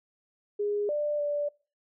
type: tone with pitch steps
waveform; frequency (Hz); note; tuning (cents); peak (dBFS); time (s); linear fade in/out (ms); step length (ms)
sine; 412.5 / 592 / 584; G#4 / D5 / D5; -12 / +14 / -10; -26; 0.59-1.49; 10; 300
effects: noise-tail reverb RT60 0.4 s tail -25 dB re dry